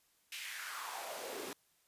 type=noise with high-pass filter sweep; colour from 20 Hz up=pink; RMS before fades=-44 dBFS; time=0.32-1.53 s; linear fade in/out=2 ms; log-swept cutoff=2700 to 300 Hz; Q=3.2; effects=white hiss -73 dBFS RMS until 1.87 s + resampled to 32000 Hz